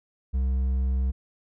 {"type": "tone with hard clipping", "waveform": "triangle", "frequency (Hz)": 65.1, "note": "C2", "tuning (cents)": -8, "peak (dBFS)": -23, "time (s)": [0.33, 1.12], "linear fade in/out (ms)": 20, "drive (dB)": 7, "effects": []}